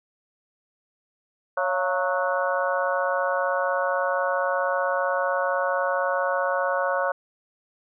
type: harmonic tone with a mistuned harmonic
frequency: 184.4 Hz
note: F#3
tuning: 6 cents flat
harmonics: 3 / 4 / 5 / 6 / 7 / 8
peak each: -25 / -30 / -31 / -29 / -33 / -29 dBFS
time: 1.57-7.12 s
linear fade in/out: 5 ms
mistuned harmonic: 4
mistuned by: -98 cents
effects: none